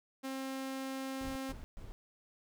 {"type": "tone", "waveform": "sawtooth", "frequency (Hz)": 266.4, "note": "C4", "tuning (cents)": 31, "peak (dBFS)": -34, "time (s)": [0.23, 1.53], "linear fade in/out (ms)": 20}
{"type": "noise bursts", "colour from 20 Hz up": "brown", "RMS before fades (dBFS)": -46, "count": 3, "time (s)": [1.21, 1.92], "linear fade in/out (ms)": 0, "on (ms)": 150, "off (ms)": 130}
{"effects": []}